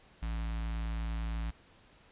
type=tone with notch filter; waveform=square; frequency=55.7 Hz; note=A1; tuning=22 cents sharp; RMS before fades=-35 dBFS; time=0.22-1.51 s; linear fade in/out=10 ms; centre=440 Hz; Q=0.77; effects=pink hiss -61 dBFS RMS until 2.11 s + resampled to 8000 Hz